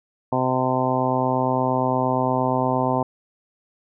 harmonic tone, 128.6 Hz, C3, 30 cents flat, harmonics 1 / 2 / 3 / 4 / 5 / 6 / 7 / 8, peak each -27 / -25 / -29 / -28 / -26 / -28 / -25 / -29 dBFS, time 0.32-3.03 s, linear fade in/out 5 ms, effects none

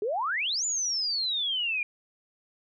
sine exponential two-way sweep, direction up then down, 392 to 7130 to 2380 Hz, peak -26 dBFS, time 0.02-1.83 s, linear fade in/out 2 ms, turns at 0.65 s, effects none

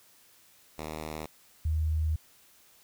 5% pulse / sine tone pair in turn, 77.78 / 78.37 Hz, D#2 / D#2, 0 / +13 cents, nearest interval unison, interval 13 cents, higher second, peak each -25 dBFS, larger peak neither, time 0.78-1.26 / 1.65-2.16 s, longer second, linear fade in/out 5 ms, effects white hiss -60 dBFS RMS until 2.83 s

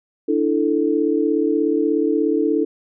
sine chord, D suspended second, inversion none, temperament just, 293.7 / 330.4 / 440.5 Hz, D4 / E4 / A4, 0 / +4 / +2 cents, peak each -20 dBFS, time 0.28-2.65 s, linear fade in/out 10 ms, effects none

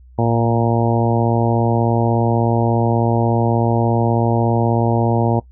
harmonic tone with a mistuned harmonic, 116.54 Hz, A#2, in tune, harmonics 1 / 2 / 3 / 4 / 5 / 6 / 7 / 8, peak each -17 / -20 / -22 / -23 / -24 / -25 / -25 / -26 dBFS, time 0.18-5.4 s, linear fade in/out 10 ms, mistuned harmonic 1, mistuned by -26 cents, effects noise-tail reverb RT60 0.1 s tail -20 dB re dry + added 62 Hz sine -41 dBFS peak until 5.51 s

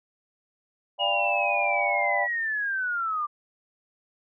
sine chord, G dominant seventh, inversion second, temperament equal with one note detuned, 587.3 / 698.5 / 796.3 / 987.8 Hz, D5 / F5 / G5 / B5, 0 / 0 / +27 / 0 cents, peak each -29 / -29 / -28 / -34 dBFS, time 0.98-2.28 s, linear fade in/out 50 ms
sine linear sweep, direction down, 2883 to 1174.7 Hz, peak -25 dBFS, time 0.99-3.27 s, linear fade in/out 20 ms
effects none

